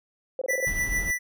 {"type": "tone bursts", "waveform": "sine", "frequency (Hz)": 523.3, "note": "C5", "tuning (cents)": 0, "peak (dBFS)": -25, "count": 6, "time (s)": [0.39, 0.65], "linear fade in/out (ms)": 2, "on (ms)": 25, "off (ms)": 22}
{"type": "tone with tremolo", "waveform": "square", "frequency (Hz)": 1975.5, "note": "B6", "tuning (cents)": 0, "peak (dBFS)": -23, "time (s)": [0.48, 1.19], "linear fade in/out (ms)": 20, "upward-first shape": "triangle", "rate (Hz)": 6.7, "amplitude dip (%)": 70}
{"type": "noise", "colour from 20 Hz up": "brown", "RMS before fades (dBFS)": -32, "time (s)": [0.67, 1.11], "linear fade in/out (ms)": 2}
{"effects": []}